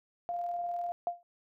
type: tone with tremolo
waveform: sine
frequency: 698.5 Hz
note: F5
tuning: in tune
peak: -31 dBFS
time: 0.29-0.92 s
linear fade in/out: 0 ms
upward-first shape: square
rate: 20 Hz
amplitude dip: 25%
type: tone with exponential decay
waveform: sine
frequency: 698 Hz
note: F5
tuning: 1 cent flat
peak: -25 dBFS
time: 1.07-1.23 s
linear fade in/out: 1 ms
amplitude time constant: 33 ms
effects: none